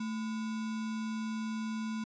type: tone with sample-and-hold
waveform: sine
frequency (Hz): 220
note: A3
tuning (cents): 0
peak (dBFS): -33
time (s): 0-2.04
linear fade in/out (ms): 5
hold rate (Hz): 1225
effects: resampled to 16000 Hz